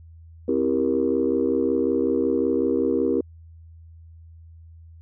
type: chord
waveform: sine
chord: C dominant seventh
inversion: none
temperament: just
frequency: 261.6 / 327 / 392.4 / 470.9 Hz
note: C4 / E4 / G4 / Bb4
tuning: 0 / -14 / +2 / +18 cents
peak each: -24 dBFS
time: 0.48-3.21 s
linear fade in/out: 5 ms
effects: tanh soft clip ceiling -10 dBFS + added 82 Hz sine -43 dBFS peak until 5.01 s